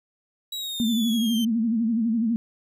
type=exponential sweep; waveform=40% pulse; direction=down; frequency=3900 to 3087 Hz; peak=-28 dBFS; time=0.52-1.45 s; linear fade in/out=5 ms
type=tone with vibrato; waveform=sine; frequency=227.3 Hz; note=A#3; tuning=43 cents flat; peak=-20 dBFS; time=0.8-2.36 s; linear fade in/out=0 ms; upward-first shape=sine; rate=12 Hz; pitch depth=93 cents each way
effects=none